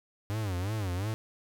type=tone with vibrato; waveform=45% pulse; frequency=98.6 Hz; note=G2; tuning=11 cents sharp; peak=-30 dBFS; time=0.3-1.14 s; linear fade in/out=0 ms; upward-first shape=sine; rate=2.8 Hz; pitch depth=200 cents each way; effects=none